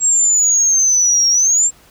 sine exponential two-way sweep, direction down then up, 7610 to 5560 to 7560 Hz, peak -9 dBFS, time 0-1.71 s, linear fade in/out 50 ms, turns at 1.29 s, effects tanh soft clip ceiling -5 dBFS + pink hiss -48 dBFS RMS until 1.9 s

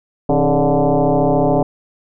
sine tone with frequency modulation, 160 Hz, D#3, 49 cents sharp, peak -11 dBFS, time 0.29-1.63 s, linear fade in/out 5 ms, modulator 143 Hz, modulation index 4.5, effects none

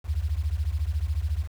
sine beating tone pair, 68.6 / 82.6 Hz, C#2 / E2, -17 / +4 cents, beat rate 14 Hz, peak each -27 dBFS, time 0.04-1.48 s, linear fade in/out 50 ms, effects 8-bit

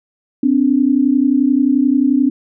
sine tone pair together, 256.2 / 287.6 Hz, C4 / D4, -36 / -36 cents, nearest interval major second, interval 200 cents, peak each -13 dBFS, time 0.43-2.3 s, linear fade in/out 5 ms, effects none

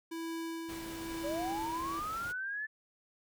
square tone with tremolo, 329.6 Hz, E4, in tune, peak -37 dBFS, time 0.11-2 s, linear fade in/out 10 ms, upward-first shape sine, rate 1 Hz, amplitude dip 45%
pink noise, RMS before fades -47 dBFS, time 0.68-2.33 s, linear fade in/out 20 ms
sine linear sweep, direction up, 550 to 1760 Hz, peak -35 dBFS, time 1.23-2.67 s, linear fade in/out 20 ms
effects none

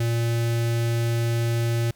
square tone with notch filter, 116.7 Hz, A#2, 2 cents sharp, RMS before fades -23 dBFS, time 0-1.91 s, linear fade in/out 5 ms, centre 1000 Hz, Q 1.8, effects pink hiss -59 dBFS RMS until 1.95 s

